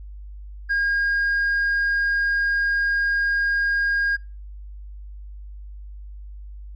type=tone with tanh clipping; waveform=sine; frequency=1624 Hz; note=G#6; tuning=39 cents flat; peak=-19 dBFS; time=0.69-4.17 s; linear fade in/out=20 ms; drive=1 dB; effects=noise-tail reverb RT60 0.3 s tail -26 dB re dry + added 50 Hz sine -35 dBFS peak until 6.75 s